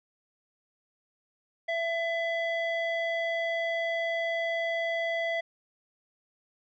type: tone with low-pass filter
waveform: square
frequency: 668 Hz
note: E5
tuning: 23 cents sharp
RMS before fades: -30 dBFS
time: 1.68-5.41 s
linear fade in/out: 10 ms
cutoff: 2500 Hz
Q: 5.7
effects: none